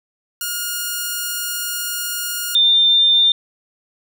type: tone pair in turn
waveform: 5% pulse / sine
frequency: 1428 / 3598 Hz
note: F6 / A7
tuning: +38 / +38 cents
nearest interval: octave + major third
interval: 1600 cents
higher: second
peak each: -10 dBFS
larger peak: neither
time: 0.41-2.55 / 2.55-3.32 s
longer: first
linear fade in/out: 2 ms
effects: none